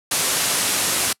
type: low-pass noise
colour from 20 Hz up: white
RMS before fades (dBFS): -21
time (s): 0.11-1.13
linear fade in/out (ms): 5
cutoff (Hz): 12000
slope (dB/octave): 48
effects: noise-tail reverb RT60 0.1 s tail -26 dB re dry + high-pass 100 Hz 12 dB/octave